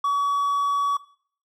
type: tone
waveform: triangle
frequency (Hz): 1134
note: C#6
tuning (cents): +39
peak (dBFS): -17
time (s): 0.04-0.97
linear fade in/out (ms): 5
effects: noise-tail reverb RT60 0.5 s tail -18 dB re dry + tanh soft clip ceiling -13 dBFS